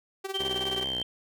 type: tone with tremolo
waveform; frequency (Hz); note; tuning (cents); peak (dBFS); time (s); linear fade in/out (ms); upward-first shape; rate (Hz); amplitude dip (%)
sawtooth; 386.9; G4; -23; -26; 0.24-0.84; 10; sine; 19; 80
type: tone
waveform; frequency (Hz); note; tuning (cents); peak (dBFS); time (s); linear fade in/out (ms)
sine; 3136; G7; 0; -29; 0.34-1.03; 5
type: tone with vibrato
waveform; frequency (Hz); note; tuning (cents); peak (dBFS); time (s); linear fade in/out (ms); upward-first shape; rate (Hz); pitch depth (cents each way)
5% pulse; 63.9; C2; -40; -26; 0.39-1.03; 5; triangle; 4.7; 120
effects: none